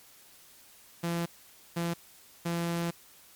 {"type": "tone bursts at uneven times", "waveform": "sawtooth", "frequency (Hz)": 170, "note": "F3", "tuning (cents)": -46, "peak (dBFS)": -25, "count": 3, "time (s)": [[1.03, 1.26], [1.76, 1.94], [2.45, 2.91]], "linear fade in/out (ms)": 10, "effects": ["white hiss -56 dBFS RMS until 3.35 s", "MP3 96 kbps"]}